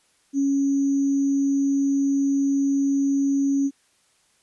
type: tone with sample-and-hold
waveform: sine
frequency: 277.2 Hz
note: C#4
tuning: in tune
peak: -18 dBFS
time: 0.33-3.71 s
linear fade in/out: 50 ms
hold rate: 6300 Hz
effects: white hiss -63 dBFS RMS until 4.42 s + resampled to 24000 Hz